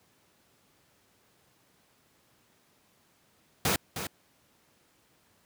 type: noise with echo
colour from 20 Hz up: pink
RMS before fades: -26 dBFS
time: 3.65-3.76 s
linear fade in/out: 2 ms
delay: 310 ms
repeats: 1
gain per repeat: -9 dB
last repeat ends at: 4.07 s
effects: pink hiss -66 dBFS RMS until 5.45 s + high-pass 100 Hz 12 dB/octave